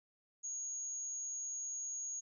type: tone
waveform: sine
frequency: 6645 Hz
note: G#8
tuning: in tune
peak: -39 dBFS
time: 0.43-2.21 s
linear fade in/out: 20 ms
effects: none